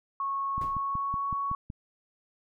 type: tone with pitch glide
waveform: sine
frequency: 1100 to 1115.4 Hz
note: C#6 to C#6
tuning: -14 to +10 cents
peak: -28 dBFS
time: 0.2-1.55 s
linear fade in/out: 2 ms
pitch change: +24 cents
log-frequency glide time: 0.62-1.29 s
type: click train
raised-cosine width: 5 ms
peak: -25 dBFS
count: 7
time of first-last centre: 0.58-1.701 s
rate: 5.35 Hz
type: noise with exponential decay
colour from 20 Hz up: brown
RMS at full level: -31 dBFS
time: 0.61-0.84 s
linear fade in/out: 5 ms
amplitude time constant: 50 ms
effects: none